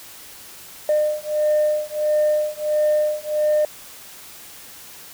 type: beating tone pair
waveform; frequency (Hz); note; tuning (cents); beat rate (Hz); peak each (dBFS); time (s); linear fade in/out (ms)
sine; 604 / 605.5; D5 / D#5; +48 / -47; 1.5; -19; 0.89-3.65; 2
effects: tanh soft clip ceiling -12 dBFS + white hiss -41 dBFS RMS until 5.13 s